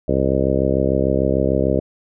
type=harmonic tone; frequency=66.7 Hz; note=C2; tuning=34 cents sharp; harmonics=1 / 2 / 3 / 4 / 5 / 6 / 7 / 8 / 9; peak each=-24 / -24 / -24 / -24 / -24 / -24 / -24 / -24 / -24 dBFS; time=0.08-1.8 s; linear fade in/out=5 ms; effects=none